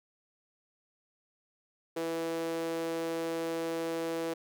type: tone with high-pass filter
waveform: sawtooth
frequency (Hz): 164.81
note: E3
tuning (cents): 0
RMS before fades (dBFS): -34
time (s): 1.96-4.34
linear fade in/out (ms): 10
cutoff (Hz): 410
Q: 9.8
effects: none